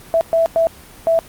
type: tone bursts at uneven times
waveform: sine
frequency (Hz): 659.3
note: E5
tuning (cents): 0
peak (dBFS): -11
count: 4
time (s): 0.14-0.21 / 0.33-0.46 / 0.56-0.67 / 1.07-1.19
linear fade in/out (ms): 0
effects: pink hiss -41 dBFS RMS until 1.28 s + Opus 24 kbps